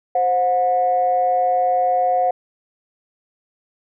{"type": "tone pair together", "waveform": "sine", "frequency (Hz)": [523.3, 725.1], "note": ["C5", "F#5"], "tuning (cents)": [0, -35], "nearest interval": "tritone", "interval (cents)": 565, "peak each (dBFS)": [-20, -15], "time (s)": [0.15, 2.31], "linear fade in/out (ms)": 5, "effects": ["tanh soft clip ceiling -8 dBFS"]}